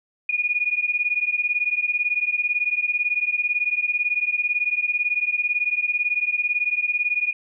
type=beating tone pair; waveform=sine; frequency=2441 / 2459 Hz; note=D#7 / D#7; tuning=-34 / -21 cents; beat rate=18 Hz; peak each=-23 dBFS; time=0.29-7.33 s; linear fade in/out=5 ms; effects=none